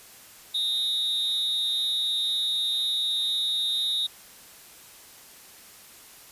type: tone with amplitude modulation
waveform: triangle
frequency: 3729 Hz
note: A#7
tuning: in tune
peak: -19 dBFS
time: 0.54-4.07 s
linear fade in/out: 10 ms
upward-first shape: sine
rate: 256 Hz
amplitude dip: 75%
effects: white hiss -49 dBFS RMS until 6.31 s + resampled to 32000 Hz